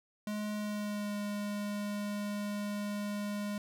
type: tone with pitch glide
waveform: square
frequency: 210.1 to 205.8 Hz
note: G#3 to G#3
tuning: +20 to -16 cents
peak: -35 dBFS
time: 0.27-3.58 s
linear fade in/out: 2 ms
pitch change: -36 cents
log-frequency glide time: 0.55-1.16 s
effects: none